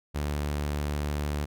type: tone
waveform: sawtooth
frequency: 73.42 Hz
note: D2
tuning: in tune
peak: -24 dBFS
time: 0.14-1.46 s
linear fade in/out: 20 ms
effects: none